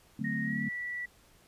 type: chord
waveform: sine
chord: D dominant seventh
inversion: none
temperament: equal with one note detuned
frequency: 146.83 / 185 / 220 / 257.3 Hz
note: D3 / F#3 / A3 / C4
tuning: 0 / 0 / 0 / -29 cents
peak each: -38 / -39 / -34 / -39 dBFS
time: 0.19-0.69 s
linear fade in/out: 5 ms
type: tone with pitch glide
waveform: sine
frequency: 1861 to 1953.5 Hz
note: A#6 to B6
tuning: -3 to -19 cents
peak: -34 dBFS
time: 0.24-1.06 s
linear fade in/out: 10 ms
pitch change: +84 cents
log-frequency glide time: 0.43-0.62 s
effects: pink hiss -62 dBFS RMS until 1.47 s + resampled to 32000 Hz